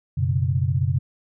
sine chord, F# suspended fourth, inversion none, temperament equal, 92.5 / 123.47 / 138.59 Hz, F#2 / B2 / C#3, 0 / 0 / 0 cents, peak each -23 dBFS, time 0.17-0.99 s, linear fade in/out 10 ms, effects none

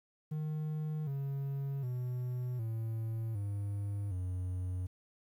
triangle tone with pitch steps, 153.4 / 138.25 / 124.6 / 112.3 / 101.21 / 91.21 Hz, D#3 / C#3 / B2 / A2 / G#2 / F#2, -24 / -4 / +16 / +36 / -44 / -24 cents, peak -32 dBFS, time 0.31-4.87 s, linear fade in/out 10 ms, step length 760 ms, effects 11-bit

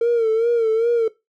triangle tone with vibrato, 457.3 Hz, A#4, 33 cents flat, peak -11 dBFS, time 0.01-1.08 s, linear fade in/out 5 ms, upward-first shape sine, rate 2.5 Hz, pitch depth 69 cents each way, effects noise-tail reverb RT60 0.2 s tail -20 dB re dry + tanh soft clip ceiling -12 dBFS

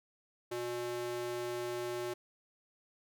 square tone with high-pass filter, 120.6 Hz, B2, 41 cents flat, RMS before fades -38 dBFS, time 0.51-2.14 s, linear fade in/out 10 ms, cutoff 370 Hz, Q 1.8, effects none

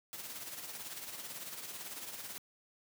white noise with tremolo, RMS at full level -43 dBFS, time 0.13-2.38 s, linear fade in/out 0 ms, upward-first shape sine, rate 18 Hz, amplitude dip 50%, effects high-pass 100 Hz 12 dB/octave

